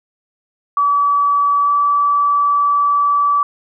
sine tone with pitch glide, 1146 to 1153.3 Hz, D6 to D6, -43 to -32 cents, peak -11 dBFS, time 0.77-3.43 s, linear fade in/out 2 ms, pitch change +11 cents, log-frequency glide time 1.63-1.69 s, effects none

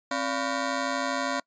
15% pulse ring-modulated tone, 422.5 Hz, G#4, 30 cents sharp, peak -17 dBFS, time 0.11-1.4 s, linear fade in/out 5 ms, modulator 155 Hz, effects noise-tail reverb RT60 0.1 s tail -25 dB re dry + resampled to 16000 Hz

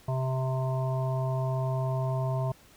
harmonic tone, 130.81 Hz, C3, in tune, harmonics 1 / 3 / 5 / 7 / 8, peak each -27 / -40 / -34 / -40 / -42 dBFS, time 0.08-2.52 s, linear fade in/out 5 ms, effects pink hiss -57 dBFS RMS until 2.76 s

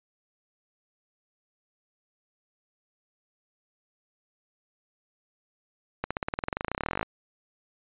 accelerating click train, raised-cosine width 0.5 ms, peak -13 dBFS, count 28, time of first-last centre 6.04-7.03 s, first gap 66 ms, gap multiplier 0.95, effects resampled to 8000 Hz

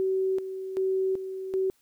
sine tone with tremolo, 380 Hz, F#4, 46 cents sharp, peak -23 dBFS, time 0-1.7 s, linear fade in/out 0 ms, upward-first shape square, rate 1.3 Hz, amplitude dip 65%, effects white hiss -67 dBFS RMS until 1.81 s

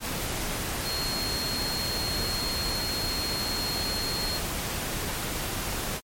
sine tone in noise, 4263 Hz, C8, 32 cents sharp, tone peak -30 dBFS, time 0.83-4.41 s, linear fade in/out 50 ms, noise pink, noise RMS -31 dBFS, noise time 0-6.01 s, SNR -2 dB, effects MP3 64 kbps

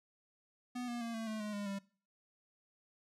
square tone with pitch steps, 246.9 / 239.2 / 231.7 / 224.5 / 217.4 / 210.6 / 204.1 / 197.67 Hz, B3 / A#3 / A#3 / A3 / A3 / G#3 / G#3 / G3, 0 / +45 / -10 / +35 / -21 / +24 / -30 / +15 cents, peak -39 dBFS, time 0.75-1.79 s, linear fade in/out 10 ms, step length 130 ms, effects noise-tail reverb RT60 0.4 s tail -21 dB re dry + low-pass 10000 Hz 12 dB/octave

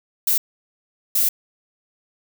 violet noise bursts at uneven times, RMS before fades -18 dBFS, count 2, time 0.27-0.38 / 1.15-1.29 s, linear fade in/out 5 ms, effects none

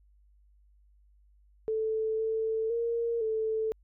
sine tone with pitch steps, 439.5 / 443.4 / 465.6 / 440 Hz, A4 / A4 / A#4 / A4, -2 / +13 / -2 / 0 cents, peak -27 dBFS, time 1.68-3.72 s, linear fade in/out 0 ms, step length 510 ms, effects added 50 Hz sine -59 dBFS peak until 3.83 s

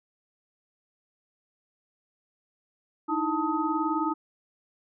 sine tone cluster, 305.6 / 324.7 / 886 / 1260 Hz, D#4 / E4 / A5 / D#6, -31 / -26 / +12 / +21 cents, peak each -30 dBFS, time 3.08-4.14 s, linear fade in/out 20 ms, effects none

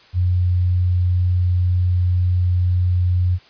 sine tone, 89.8 Hz, F2, 49 cents sharp, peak -14 dBFS, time 0.13-3.39 s, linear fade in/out 50 ms, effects white hiss -49 dBFS RMS until 3.49 s + resampled to 11025 Hz

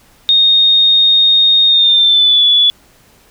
sine tone with pitch glide, 3700 to 3432 Hz, A#7 to A7, -14 to -44 cents, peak -6 dBFS, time 0.29-2.7 s, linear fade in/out 0 ms, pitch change -130 cents, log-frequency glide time 1.67-2.44 s, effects pink hiss -48 dBFS RMS until 3.3 s

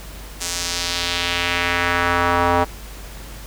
square tone with band-pass filter sweep, 87.31 Hz, F2, in tune, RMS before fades -20 dBFS, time 0.4-2.65 s, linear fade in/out 20 ms, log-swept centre 7300 to 860 Hz, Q 1.5, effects added 50 Hz sine -35 dBFS peak until 3.46 s + pink hiss -39 dBFS RMS until 3.46 s

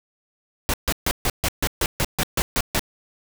pink noise bursts, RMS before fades -21 dBFS, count 12, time 0.69-2.794 s, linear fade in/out 0 ms, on 47 ms, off 140 ms, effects none

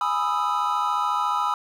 triangle chord, E major seventh, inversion first, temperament equal, 830.6 / 987.8 / 1244.5 / 1318.5 Hz, G#5 / B5 / D#6 / E6, 0 / 0 / 0 / 0 cents, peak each -27 / -24 / -24 / -26 dBFS, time 0.01-1.54 s, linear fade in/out 2 ms, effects 9-bit

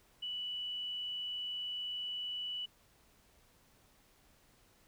sine tone, 2960 Hz, F#7, in tune, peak -37 dBFS, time 0.22-2.66 s, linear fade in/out 10 ms, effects pink hiss -67 dBFS RMS until 4.87 s

